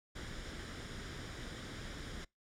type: noise with comb filter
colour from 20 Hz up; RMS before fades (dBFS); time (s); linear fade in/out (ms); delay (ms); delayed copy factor
pink; -45; 0.15-2.25; 10; 0.57; +0.5
effects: noise-tail reverb RT60 0.2 s tail -25 dB re dry + low-pass 6000 Hz 12 dB/octave